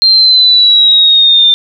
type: exponential sweep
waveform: sine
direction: down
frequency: 4186 to 3581 Hz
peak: -3 dBFS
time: 0.02-1.54 s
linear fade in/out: 0 ms
effects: none